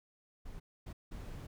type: noise bursts at uneven times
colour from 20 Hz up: brown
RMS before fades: -45 dBFS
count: 3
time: 0.45-0.6 / 0.86-0.93 / 1.11-1.47 s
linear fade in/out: 10 ms
effects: none